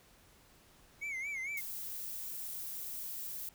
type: tone with vibrato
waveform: triangle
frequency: 2192 Hz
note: C#7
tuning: 20 cents flat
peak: -35 dBFS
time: 1.01-1.61 s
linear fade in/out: 20 ms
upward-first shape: sine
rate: 4.4 Hz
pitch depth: 110 cents each way
type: noise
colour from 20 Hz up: violet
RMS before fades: -42 dBFS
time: 1.57-3.49 s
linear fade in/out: 2 ms
effects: pink hiss -63 dBFS RMS until 3.54 s